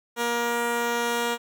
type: tone pair together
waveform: 10% pulse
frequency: 236.7 / 473.3 Hz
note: A#3 / A#4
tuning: +27 / +26 cents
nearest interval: octave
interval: 1199 cents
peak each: -20 dBFS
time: 0.16-1.38 s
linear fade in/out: 50 ms
effects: none